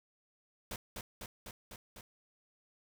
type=noise with echo; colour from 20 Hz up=pink; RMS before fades=-41 dBFS; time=0.71-0.76 s; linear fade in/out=2 ms; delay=250 ms; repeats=5; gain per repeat=-2 dB; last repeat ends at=2.01 s; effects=none